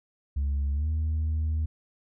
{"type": "tone with pitch glide", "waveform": "sine", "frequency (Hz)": [70.2, 78.34], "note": ["C#2", "D#2"], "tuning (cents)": [22, 12], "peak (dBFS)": -22, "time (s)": [0.36, 1.66], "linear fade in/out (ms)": 10, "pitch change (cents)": 190, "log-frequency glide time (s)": [0.73, 0.88], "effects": ["tanh soft clip ceiling -23 dBFS"]}